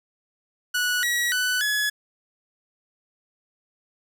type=tone with pitch steps; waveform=sawtooth; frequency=1472 / 1919 / 1494 / 1695 Hz; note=F#6 / A#6 / F#6 / G#6; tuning=-9 / +50 / +16 / +35 cents; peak=-18 dBFS; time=0.74-1.9 s; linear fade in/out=10 ms; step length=290 ms; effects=9-bit